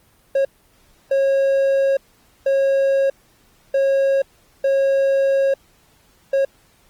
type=tone bursts at uneven times; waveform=triangle; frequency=545 Hz; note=C#5; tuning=29 cents flat; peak=-12 dBFS; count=6; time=0.35-0.45 / 1.11-1.97 / 2.46-3.1 / 3.74-4.22 / 4.64-5.54 / 6.33-6.45 s; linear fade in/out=5 ms; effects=pink hiss -56 dBFS RMS until 6.89 s + Opus 24 kbps